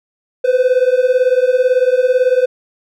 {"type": "beating tone pair", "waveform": "triangle", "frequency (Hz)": [498.2, 516.2], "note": ["B4", "C5"], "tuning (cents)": [15, -23], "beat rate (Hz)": 18, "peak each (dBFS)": -11, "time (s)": [0.44, 2.46], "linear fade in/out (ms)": 10, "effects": []}